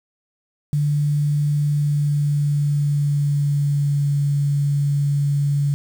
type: tone with pitch glide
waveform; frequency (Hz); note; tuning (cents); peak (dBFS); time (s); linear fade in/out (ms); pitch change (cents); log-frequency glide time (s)
sine; 146.83 to 142.9; D3 to D3; 0 to -47; -16; 0.73-5.74; 0; -47; 1.58-4.2
effects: 7-bit